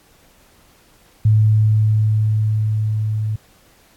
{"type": "tone with level ramp", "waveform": "sine", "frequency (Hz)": 107.9, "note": "A2", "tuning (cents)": -33, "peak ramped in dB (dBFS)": [-9, -18], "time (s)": [1.25, 3.36], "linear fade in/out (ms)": 5, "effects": ["pink hiss -53 dBFS RMS until 3.96 s", "AAC 64 kbps"]}